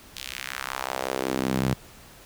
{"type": "tone with high-pass filter sweep", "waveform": "sawtooth", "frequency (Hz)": 65.41, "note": "C2", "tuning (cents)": 0, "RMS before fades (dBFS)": -29, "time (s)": [0.16, 1.74], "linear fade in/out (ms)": 5, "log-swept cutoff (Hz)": [3500, 130], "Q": 1.6, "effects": ["pink hiss -49 dBFS RMS until 2.25 s"]}